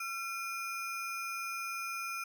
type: ring-modulated tone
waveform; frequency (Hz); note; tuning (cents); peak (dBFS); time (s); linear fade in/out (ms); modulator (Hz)
square; 1890; A#6; +23; -34; 0-2.24; 5; 533
effects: none